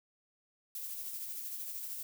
violet noise with tremolo, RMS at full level -40 dBFS, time 0.75-2.03 s, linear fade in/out 2 ms, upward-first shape sine, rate 13 Hz, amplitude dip 35%, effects none

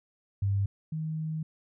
sine tone pair in turn, 99.2 / 157.47 Hz, G2 / D#3, +21 / +21 cents, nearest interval minor sixth, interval 800 cents, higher second, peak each -24 / -30 dBFS, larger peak first, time 0.42-0.66 / 0.92-1.43 s, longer second, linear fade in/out 5 ms, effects none

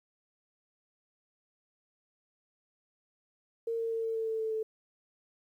sine tone with pitch steps, 458.8 / 455.9 / 453 / 450.1 / 447.3 / 444.5 / 441.6 / 438.8 Hz, A#4 / A#4 / A#4 / A4 / A4 / A4 / A4 / A4, -28 / -39 / -50 / +39 / +28 / +18 / +6 / -5 cents, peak -30 dBFS, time 3.67-4.63 s, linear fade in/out 5 ms, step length 120 ms, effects 11-bit

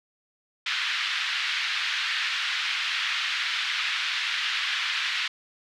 white band-pass noise, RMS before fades -28 dBFS, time 0.66-5.28 s, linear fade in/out 5 ms, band 1400 to 3700 Hz, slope 24 dB/octave, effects none

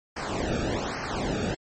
brown noise with flanger, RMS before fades -29 dBFS, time 0.16-1.55 s, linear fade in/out 10 ms, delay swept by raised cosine 0.27 to 1 ms, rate 1.2 Hz, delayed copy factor -0.95, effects MP3 32 kbps

